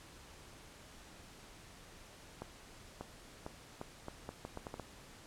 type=accelerating click train; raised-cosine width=1 ms; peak=-28 dBFS; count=11; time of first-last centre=2.42-4.797 s; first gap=590 ms; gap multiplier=0.77; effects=pink hiss -56 dBFS RMS until 5.26 s + low-pass 10000 Hz 12 dB/octave